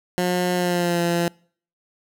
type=tone with pitch glide; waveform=15% pulse; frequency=179.5 to 171.59 Hz; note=F3 to F3; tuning=+48 to -30 cents; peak=-13 dBFS; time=0.18-1.28 s; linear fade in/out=0 ms; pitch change=-78 cents; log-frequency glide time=0.55-1.01 s; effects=noise-tail reverb RT60 0.5 s tail -26 dB re dry